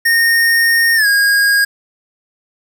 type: tone with pitch glide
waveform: square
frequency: 1843 to 1632.5 Hz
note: A#6 to G#6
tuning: -20 to -30 cents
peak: -10 dBFS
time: 0.05-1.65 s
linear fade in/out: 10 ms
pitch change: -210 cents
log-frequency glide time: 0.95-1.07 s
effects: 7-bit